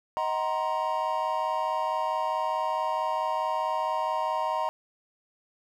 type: chord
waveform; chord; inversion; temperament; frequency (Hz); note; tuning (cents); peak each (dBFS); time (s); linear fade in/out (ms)
triangle; C half-diminished seventh; first; just; 627.9 / 753.5 / 941.9 / 1046.5; Eb5 / Gb5 / Bb5 / C6; +16 / +31 / +18 / 0; -30 / -32 / -27 / -31; 0.17-4.69; 0
effects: none